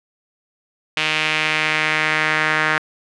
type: tone with band-pass filter sweep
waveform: sawtooth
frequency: 155.2 Hz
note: D#3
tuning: 4 cents flat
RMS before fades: -19 dBFS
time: 0.97-2.78 s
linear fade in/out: 0 ms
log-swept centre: 2700 to 1700 Hz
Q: 2.5
effects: resampled to 24000 Hz